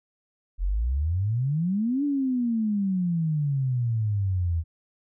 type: exponential two-way sweep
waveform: sine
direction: up then down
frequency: 41.48 to 292.7 to 80.3 Hz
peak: -22 dBFS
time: 0.58-4.64 s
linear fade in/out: 50 ms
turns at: 2.04 s
effects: none